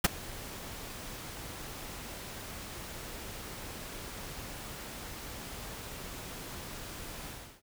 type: noise with ADSR envelope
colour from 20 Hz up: pink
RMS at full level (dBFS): -20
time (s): 0.04-7.62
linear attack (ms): 8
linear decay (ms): 21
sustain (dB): -23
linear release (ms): 340
effects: none